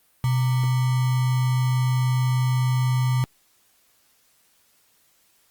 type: tone with sample-and-hold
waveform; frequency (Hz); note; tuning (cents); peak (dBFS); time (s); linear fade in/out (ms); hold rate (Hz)
sine; 126.8; B2; +46; -18; 0.24-3.24; 0; 1050
effects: white hiss -62 dBFS RMS until 5.5 s + Opus 32 kbps